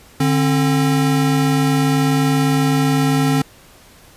square tone pair together, 147.23 / 268 Hz, D3 / C4, +5 / +42 cents, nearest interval minor seventh, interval 1037 cents, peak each -17 dBFS, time 0.2-3.42 s, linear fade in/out 5 ms, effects pink hiss -46 dBFS RMS until 4.16 s + resampled to 32000 Hz

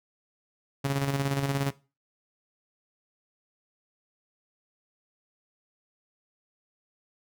sawtooth tone with tremolo, 138.6 Hz, C#3, in tune, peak -20 dBFS, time 0.84-1.71 s, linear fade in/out 10 ms, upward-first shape square, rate 17 Hz, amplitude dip 45%, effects noise-tail reverb RT60 0.3 s tail -18 dB re dry

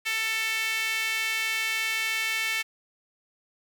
sawtooth tone with high-pass filter, 443.4 Hz, A4, 13 cents sharp, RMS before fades -28 dBFS, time 0.05-2.63 s, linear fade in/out 20 ms, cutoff 2200 Hz, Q 3.2, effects none

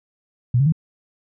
sine tone with pitch steps, 122.1 / 139.45 / 159.26 Hz, B2 / C#3 / D#3, -19 / +11 / +41 cents, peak -13 dBFS, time 0.54-0.723 s, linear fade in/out 5 ms, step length 61 ms, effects none

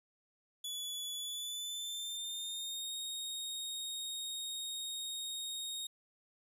sawtooth tone with pitch glide, 3422 to 3732 Hz, A7 to A#7, -49 to +1 cents, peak -36 dBFS, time 0.64-5.87 s, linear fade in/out 5 ms, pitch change +150 cents, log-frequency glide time 1.15-2.95 s, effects resampled to 32000 Hz

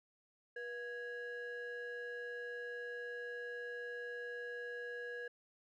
triangle ring-modulated tone, 587.3 Hz, D5, in tune, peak -37 dBFS, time 0.56-5.28 s, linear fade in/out 5 ms, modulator 1070 Hz, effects none

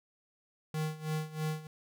square tone with tremolo, 155.56 Hz, D#3, in tune, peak -31 dBFS, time 0.74-1.67 s, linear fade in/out 2 ms, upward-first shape sine, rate 3.1 Hz, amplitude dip 85%, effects none

